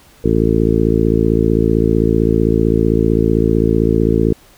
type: harmonic tone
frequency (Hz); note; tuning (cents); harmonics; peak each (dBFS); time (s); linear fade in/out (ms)
55.6; A1; +19; 1 / 2 / 3 / 4 / 5 / 6 / 7 / 8; -19 / -19 / -19 / -19 / -19 / -19 / -19 / -19; 0.24-4.33; 5
effects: pink hiss -47 dBFS RMS until 4.57 s